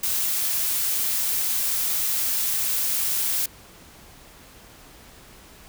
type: noise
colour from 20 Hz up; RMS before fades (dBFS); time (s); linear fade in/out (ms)
blue; -24; 0.03-3.46; 5
effects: pink hiss -48 dBFS RMS until 5.68 s